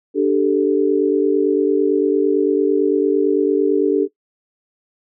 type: chord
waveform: sine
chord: D suspended fourth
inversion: none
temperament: just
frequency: 293.7 / 391.6 / 440.5 Hz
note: D4 / G4 / A4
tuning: 0 / -2 / +2 cents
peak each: -17 dBFS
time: 0.14-4.08 s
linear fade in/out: 50 ms
effects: noise-tail reverb RT60 0.1 s tail -17 dB re dry